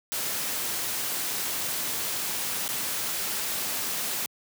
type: noise with dropouts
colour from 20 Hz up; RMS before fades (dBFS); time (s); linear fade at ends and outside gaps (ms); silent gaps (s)
white; -30; 0.12-4.26; 0; 2.679-2.689
effects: high-pass 100 Hz 12 dB/octave